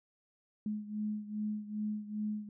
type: beating tone pair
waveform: sine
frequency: 210.9 / 213.4 Hz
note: G#3 / G#3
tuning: +27 / +47 cents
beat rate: 2.5 Hz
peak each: -36 / -40 dBFS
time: 0.66-2.49 s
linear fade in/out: 2 ms
effects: none